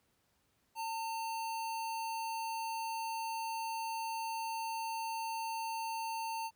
square tone, 900 Hz, A5, 39 cents sharp, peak -37 dBFS, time 0.75-6.51 s, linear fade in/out 50 ms, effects pink hiss -75 dBFS RMS until 6.55 s + high-pass 60 Hz 12 dB/octave

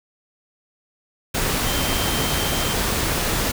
sine tone in noise, 3136 Hz, G7, in tune, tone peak -30 dBFS, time 1.66-2.74 s, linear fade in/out 10 ms, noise pink, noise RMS -22 dBFS, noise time 1.34-3.52 s, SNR -11 dB, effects none

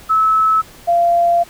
sine tone pair in turn, 1300 / 688.7 Hz, E6 / F5, -24 / -24 cents, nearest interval major seventh, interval 1100 cents, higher first, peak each -10 dBFS, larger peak neither, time 0.09-0.62 / 0.87-1.44 s, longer second, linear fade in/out 20 ms, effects pink hiss -41 dBFS RMS until 1.49 s

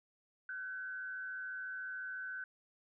sine tone with frequency modulation, 1520 Hz, F#6, 46 cents sharp, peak -40 dBFS, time 0.49-2.44 s, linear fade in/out 2 ms, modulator 114 Hz, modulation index 0.54, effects none

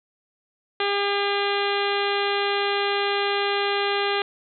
harmonic tone with a mistuned harmonic, 402.9 Hz, G4, 48 cents sharp, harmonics 1 / 2 / 3 / 4 / 5 / 6 / 7 / 8 / 9 / 10, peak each -25 / -28 / -30 / -31 / -32 / -33 / -33 / -34 / -35 / -35 dBFS, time 0.8-4.22 s, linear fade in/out 2 ms, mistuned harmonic 9, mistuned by -49 cents, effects none

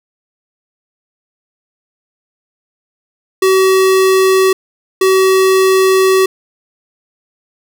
square tone bursts at uneven times, 379.6 Hz, F#4, 44 cents sharp, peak -8 dBFS, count 2, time 3.42-4.53 / 5.01-6.26 s, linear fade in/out 5 ms, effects none

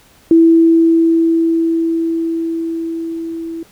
sine tone with level ramp, 329.6 Hz, E4, in tune, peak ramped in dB -4 to -22 dBFS, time 0.31-3.63 s, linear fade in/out 2 ms, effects pink hiss -48 dBFS RMS until 3.71 s

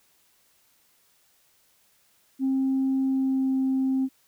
sine tone with pitch glide, 266.3 to 264.3 Hz, C4 to C4, +31 to +18 cents, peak -20 dBFS, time 2.39-4.09 s, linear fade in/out 50 ms, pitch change -13 cents, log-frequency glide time 3.04-3.57 s, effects tanh soft clip ceiling -18 dBFS + white hiss -64 dBFS RMS until 4.27 s

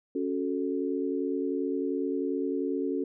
sine chord, F# minor, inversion second, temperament equal, 277.2 / 370 / 440 Hz, C#4 / F#4 / A4, 0 / 0 / 0 cents, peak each -30 / -32 / -33 dBFS, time 0.15-3.04 s, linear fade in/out 5 ms, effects none

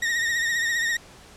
40% pulse tone with vibrato, 1864.7 Hz, A#6, in tune, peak -21 dBFS, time 0.02-0.97 s, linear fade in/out 5 ms, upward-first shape triangle, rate 15 Hz, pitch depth 59 cents each way, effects pink hiss -48 dBFS RMS until 1.36 s + low-pass 9000 Hz 12 dB/octave

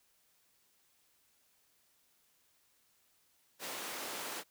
pink high-pass noise, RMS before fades -42 dBFS, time 3.59-4.44 s, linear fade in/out 50 ms, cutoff 420 Hz, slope 12 dB/octave, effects white hiss -72 dBFS RMS until 4.5 s

